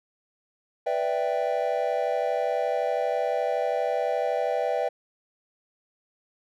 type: chord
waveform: triangle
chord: E minor seventh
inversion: second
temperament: equal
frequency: 493.9 / 587.3 / 659.3 / 784 Hz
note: B4 / D5 / E5 / G5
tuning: 0 / 0 / 0 / 0 cents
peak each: -27 / -27 / -27 / -28 dBFS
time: 0.86-4.89 s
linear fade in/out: 10 ms
effects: none